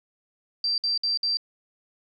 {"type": "tone bursts", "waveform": "sine", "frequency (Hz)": 4699, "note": "D8", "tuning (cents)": 0, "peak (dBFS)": -22, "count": 4, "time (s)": [0.64, 1.371], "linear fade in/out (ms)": 2, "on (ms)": 140, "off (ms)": 57, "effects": []}